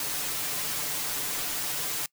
white noise with comb filter, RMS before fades -31 dBFS, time 0-2.06 s, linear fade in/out 2 ms, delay 6.8 ms, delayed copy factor +1, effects noise-tail reverb RT60 0.1 s tail -23 dB re dry

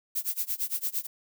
violet noise with tremolo, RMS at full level -28 dBFS, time 0.15-1.07 s, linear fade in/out 10 ms, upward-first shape sine, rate 8.8 Hz, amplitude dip 95%, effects none

